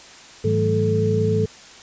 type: tone cluster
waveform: sine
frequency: 104.4 / 159.6 / 186.7 / 217.7 / 435.7 Hz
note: G#2 / D#3 / F#3 / A3 / A4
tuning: +10 / +44 / +16 / -18 / -17 cents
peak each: -21 / -25 / -28 / -27 / -20 dBFS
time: 0.44-1.46 s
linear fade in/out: 10 ms
effects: white hiss -43 dBFS RMS until 1.82 s + resampled to 16000 Hz